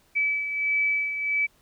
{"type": "beating tone pair", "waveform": "sine", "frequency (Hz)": [2299, 2300.5], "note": ["D7", "D7"], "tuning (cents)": [-37, -36], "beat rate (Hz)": 1.5, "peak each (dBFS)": [-23, -31], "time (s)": [0.15, 1.47], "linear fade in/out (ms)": 20, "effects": ["pink hiss -62 dBFS RMS until 1.61 s"]}